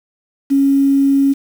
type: tone with quantisation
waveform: sine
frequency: 275.8 Hz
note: C#4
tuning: 9 cents flat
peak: -9 dBFS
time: 0.5-1.34 s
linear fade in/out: 20 ms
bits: 6
effects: none